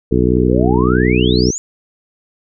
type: harmonic tone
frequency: 61.74 Hz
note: B1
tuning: in tune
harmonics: 1 / 2 / 3 / 4 / 5 / 6 / 7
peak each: -18 / -18 / -18 / -18 / -18 / -18 / -18 dBFS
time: 0.11-1.51 s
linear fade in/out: 10 ms
type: exponential sweep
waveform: sine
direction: up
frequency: 342.3 to 7120 Hz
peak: -20 dBFS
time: 0.37-1.58 s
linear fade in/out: 0 ms
effects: none